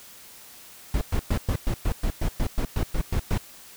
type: noise bursts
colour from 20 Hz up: brown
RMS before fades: -23 dBFS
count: 14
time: 0.94-3.378 s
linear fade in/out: 2 ms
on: 72 ms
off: 110 ms
effects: white hiss -47 dBFS RMS until 3.76 s